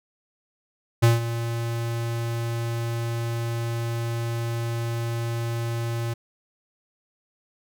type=tone with ADSR envelope; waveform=square; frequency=116.54 Hz; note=A#2; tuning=in tune; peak=-13 dBFS; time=1.02-6.14 s; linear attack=17 ms; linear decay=160 ms; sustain=-13 dB; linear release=10 ms; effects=none